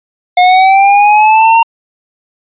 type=linear sweep; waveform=square; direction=up; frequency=716 to 922 Hz; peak=-4 dBFS; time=0.37-1.63 s; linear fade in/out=5 ms; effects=resampled to 8000 Hz